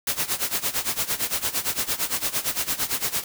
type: noise with tremolo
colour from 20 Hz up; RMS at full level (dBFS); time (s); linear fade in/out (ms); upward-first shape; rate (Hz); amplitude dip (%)
white; -23; 0.07-3.24; 2; sine; 8.8; 85
effects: none